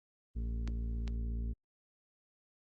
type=harmonic tone; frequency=56.8 Hz; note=A#1; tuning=44 cents flat; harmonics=1 / 2 / 3 / 4 / 5 / 7 / 8; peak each=-34 / -46 / -55 / -47 / -58 / -59 / -64 dBFS; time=0.35-1.54 s; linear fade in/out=20 ms
type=clicks; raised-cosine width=0.2 ms; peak=-28 / -28 dBFS; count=2; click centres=0.676 / 1.078 s
effects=Opus 24 kbps

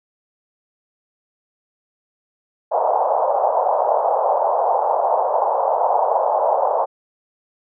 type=band-pass noise; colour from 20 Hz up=white; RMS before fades=-18 dBFS; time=2.71-6.86 s; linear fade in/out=20 ms; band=520 to 920 Hz; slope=48 dB/octave; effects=none

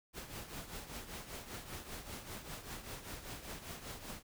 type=noise with tremolo; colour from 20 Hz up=pink; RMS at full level=-44 dBFS; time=0.13-4.23 s; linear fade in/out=50 ms; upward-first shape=triangle; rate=5.1 Hz; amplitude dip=70%; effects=none

